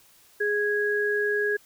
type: tone pair together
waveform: sine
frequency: 415.3 / 1656.4 Hz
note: G#4 / G#6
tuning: 0 / -5 cents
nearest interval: 2 octaves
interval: 2395 cents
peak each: -25 dBFS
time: 0.4-1.57 s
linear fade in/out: 10 ms
effects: white hiss -57 dBFS RMS until 1.65 s